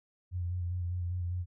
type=tone with vibrato; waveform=sine; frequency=88.7 Hz; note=F2; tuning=27 cents sharp; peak=-31 dBFS; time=0.31-1.46 s; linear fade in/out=50 ms; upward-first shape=square; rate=5 Hz; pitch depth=27 cents each way; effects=none